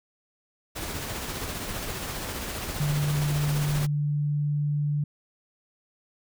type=noise with tremolo; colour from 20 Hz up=pink; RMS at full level=-32 dBFS; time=0.75-3.87 s; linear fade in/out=20 ms; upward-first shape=sine; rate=15 Hz; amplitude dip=30%
type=tone; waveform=sine; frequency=146.83 Hz; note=D3; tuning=in tune; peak=-23 dBFS; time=2.8-5.04 s; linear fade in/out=5 ms
effects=none